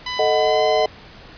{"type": "tone with pitch glide", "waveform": "10% pulse", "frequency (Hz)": [1000, 1020.4], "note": ["B5", "C6"], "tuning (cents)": [21, -44], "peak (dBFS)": -15, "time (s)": [0.06, 0.86], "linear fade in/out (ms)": 5, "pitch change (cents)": 35, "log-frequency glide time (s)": [0.27, 0.63]}
{"type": "chord", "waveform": "sine", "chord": "D# diminished", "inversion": "second", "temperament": "equal", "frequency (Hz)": [440, 622.3, 740], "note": ["A4", "D#5", "F#5"], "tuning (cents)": [0, 0, 0], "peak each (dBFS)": [-20, -18, -20], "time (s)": [0.19, 0.86], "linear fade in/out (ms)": 2}
{"effects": ["pink hiss -42 dBFS RMS until 1.37 s", "resampled to 11025 Hz"]}